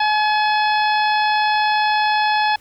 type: harmonic tone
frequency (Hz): 850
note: G#5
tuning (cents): +40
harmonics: 1 / 2 / 3 / 4 / 5 / 6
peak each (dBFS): -16 / -22 / -26 / -28 / -30 / -32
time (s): 0-2.56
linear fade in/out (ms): 5
effects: pink hiss -51 dBFS RMS until 2.6 s